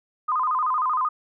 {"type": "tone with vibrato", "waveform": "sine", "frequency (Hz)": 1123, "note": "C#6", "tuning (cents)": 22, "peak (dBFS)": -20, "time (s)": [0.28, 1.09], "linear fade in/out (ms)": 10, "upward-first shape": "square", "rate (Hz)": 13, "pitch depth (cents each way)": 160, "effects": []}